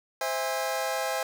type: chord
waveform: sawtooth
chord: C augmented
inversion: none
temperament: just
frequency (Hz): 523.3 / 654.1 / 817.6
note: C5 / E5 / G#5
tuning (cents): 0 / -14 / -27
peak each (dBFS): -28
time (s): 0.21-1.23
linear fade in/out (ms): 2
effects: none